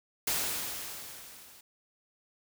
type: noise with level ramp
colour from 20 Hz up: white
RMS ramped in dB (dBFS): -29 to -55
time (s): 0.27-1.61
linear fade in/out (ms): 5
effects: none